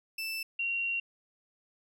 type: tone pair in turn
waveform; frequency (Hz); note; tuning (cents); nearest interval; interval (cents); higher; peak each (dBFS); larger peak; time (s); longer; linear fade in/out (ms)
30% pulse / sine; 2651 / 2751; E7 / F7; +9 / -27; minor second; 64; second; -31 / -29; second; 0.18-0.43 / 0.59-1; second; 5
effects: none